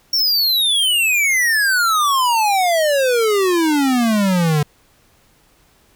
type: exponential sweep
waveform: square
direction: down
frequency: 5570 to 144.5 Hz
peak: -14 dBFS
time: 0.13-4.63 s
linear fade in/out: 5 ms
effects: pink hiss -55 dBFS RMS until 5.95 s